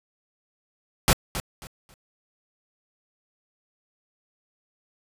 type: noise with echo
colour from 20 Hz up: pink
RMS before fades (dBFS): -17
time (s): 1.08-1.13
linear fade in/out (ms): 0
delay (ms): 270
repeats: 3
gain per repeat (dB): -12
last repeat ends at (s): 1.94
effects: resampled to 32000 Hz